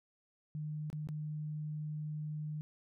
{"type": "tone with dropouts", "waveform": "sine", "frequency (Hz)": 152, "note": "D#3", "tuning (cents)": -40, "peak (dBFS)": -37, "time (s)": [0.55, 2.61], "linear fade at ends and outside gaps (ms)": 0, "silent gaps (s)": [[0.901, 0.929], [1.073, 1.088]], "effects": []}